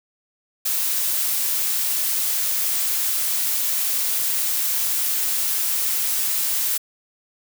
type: noise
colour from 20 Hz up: blue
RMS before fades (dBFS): -22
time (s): 0.65-6.78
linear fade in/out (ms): 10
effects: none